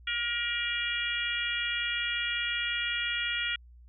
harmonic tone, 474.5 Hz, A#4, 31 cents sharp, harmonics 3 / 4 / 5 / 6 / 7, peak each -35 / -35 / -35 / -35 / -35 dBFS, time 0.07-3.56 s, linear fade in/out 5 ms, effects added 60 Hz sine -50 dBFS peak until 3.88 s

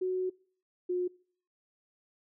sine tone pair in turn, 370 / 359.9 Hz, F#4 / F#4, 0 / -48 cents, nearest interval unison, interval 48 cents, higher first, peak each -28 dBFS, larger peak neither, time 0.01-0.3 / 0.89-1.08 s, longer first, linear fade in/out 10 ms, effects noise-tail reverb RT60 0.5 s tail -24 dB re dry

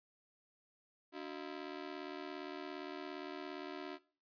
sawtooth ring-modulated tone, 329.6 Hz, E4, in tune, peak -36 dBFS, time 1.12-3.99 s, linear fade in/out 50 ms, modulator 38.7 Hz, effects noise-tail reverb RT60 0.4 s tail -20 dB re dry + resampled to 11025 Hz

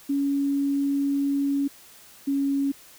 sine tone pair in turn, 280 / 277.6 Hz, C#4 / C#4, +18 / +3 cents, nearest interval unison, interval 15 cents, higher first, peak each -21 dBFS, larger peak neither, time 0.09-1.68 / 2.27-2.72 s, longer first, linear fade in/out 10 ms, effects white hiss -50 dBFS RMS until 2.98 s

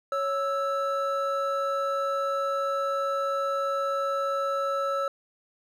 triangle tone pair together, 553.6 / 1318.5 Hz, C#5 / E6, -2 / 0 cents, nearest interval octave + minor third, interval 1502 cents, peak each -26 dBFS, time 0.12-5.08 s, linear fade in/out 2 ms, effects none

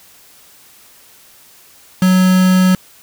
triangle tone with quantisation, 185.1 Hz, F#3, 1 cent sharp, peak -6 dBFS, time 2.02-2.75 s, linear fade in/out 2 ms, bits 3, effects white hiss -45 dBFS RMS until 3.02 s

